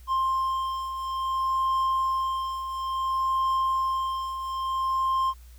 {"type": "beating tone pair", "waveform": "triangle", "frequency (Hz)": [1055, 1055.58], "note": ["C6", "C6"], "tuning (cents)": [14, 15], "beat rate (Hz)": 0.58, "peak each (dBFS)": [-30, -23], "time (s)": [0.07, 5.34], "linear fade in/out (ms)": 50, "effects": ["added 60 Hz sine -45 dBFS peak until 5.58 s", "white hiss -59 dBFS RMS until 5.58 s"]}